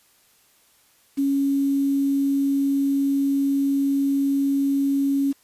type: tone with quantisation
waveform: sine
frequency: 277.2 Hz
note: C#4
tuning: in tune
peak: -18 dBFS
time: 1.17-5.33 s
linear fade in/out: 20 ms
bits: 7
effects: white hiss -59 dBFS RMS until 5.43 s + resampled to 32000 Hz